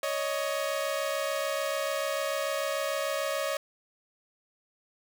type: tone pair together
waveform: sawtooth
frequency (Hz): 558 / 624.8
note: C#5 / D#5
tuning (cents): +11 / +7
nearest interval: major second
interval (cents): 196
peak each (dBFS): -27 / -28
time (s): 0.03-3.57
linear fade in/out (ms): 2
effects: none